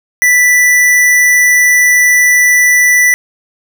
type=tone; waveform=square; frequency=1975.5 Hz; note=B6; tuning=in tune; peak=-6 dBFS; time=0.22-3.14 s; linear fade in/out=0 ms; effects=none